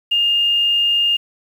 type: tone with quantisation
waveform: sine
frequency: 2823 Hz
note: F7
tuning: 18 cents sharp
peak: -13 dBFS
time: 0.11-1.17 s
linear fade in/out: 10 ms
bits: 7
effects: none